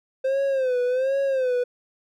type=tone with vibrato; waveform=triangle; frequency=521 Hz; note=C5; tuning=7 cents flat; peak=-18 dBFS; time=0.24-1.64 s; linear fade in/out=10 ms; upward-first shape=sine; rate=1.3 Hz; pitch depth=100 cents each way; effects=none